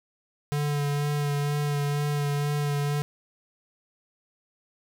square tone with vibrato, 145.3 Hz, D3, 18 cents flat, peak -25 dBFS, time 0.52-3.02 s, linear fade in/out 0 ms, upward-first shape sine, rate 2.1 Hz, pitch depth 18 cents each way, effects none

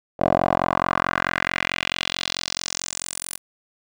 10% pulse tone with band-pass filter sweep, 44.56 Hz, F1, 36 cents sharp, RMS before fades -24 dBFS, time 0.19-3.38 s, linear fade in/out 20 ms, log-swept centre 590 to 11000 Hz, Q 2.3, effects none

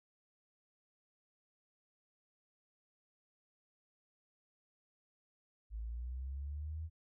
sine linear sweep, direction up, 52.5 to 81.9 Hz, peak -39 dBFS, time 5.7-6.9 s, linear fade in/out 50 ms, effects none

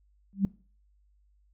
sine tone with exponential growth, 196 Hz, G3, in tune, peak -17 dBFS, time 0.33-0.45 s, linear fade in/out 0 ms, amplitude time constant 26 ms, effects noise-tail reverb RT60 0.4 s tail -22 dB re dry + added 50 Hz sine -62 dBFS peak until 1.53 s

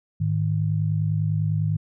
sine tone pair together, 105.28 / 155.3 Hz, G#2 / D#3, +24 / -3 cents, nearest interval perfect fifth, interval 673 cents, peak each -23 dBFS, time 0.2-1.77 s, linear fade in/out 10 ms, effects none

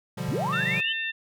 square chord, G dominant seventh, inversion first, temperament equal, 123.47 / 146.83 / 174.61 / 196 Hz, B2 / D3 / F3 / G3, 0 / 0 / 0 / 0 cents, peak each -36 / -35 / -34 / -37 dBFS, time 0.17-0.81 s, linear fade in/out 10 ms
sine linear sweep, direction up, 55 to 3155 Hz, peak -26 dBFS, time 0.28-0.93 s, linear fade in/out 10 ms
harmonic tone, 901 Hz, A5, 41 cents sharp, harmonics 2 / 3 / 4, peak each -30 / -31 / -36 dBFS, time 0.52-1.12 s, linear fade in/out 20 ms
effects none

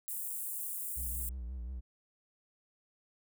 white high-pass noise, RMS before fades -39 dBFS, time 0.08-1.29 s, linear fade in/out 0 ms, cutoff 8100 Hz, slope 48 dB/octave
triangle tone with vibrato, 61.74 Hz, B1, in tune, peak -36 dBFS, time 0.96-1.81 s, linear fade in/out 20 ms, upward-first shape sine, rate 5.6 Hz, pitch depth 110 cents each way
effects none

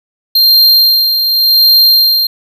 square tone with tremolo, 4186 Hz, C8, in tune, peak -4 dBFS, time 0.35-2.27 s, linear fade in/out 5 ms, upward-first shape sine, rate 0.88 Hz, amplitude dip 50%, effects none

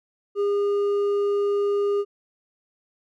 sine tone with hard clipping, 405.7 Hz, G#4, 41 cents flat, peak -21 dBFS, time 0.35-2.05 s, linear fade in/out 50 ms, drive 4 dB, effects none

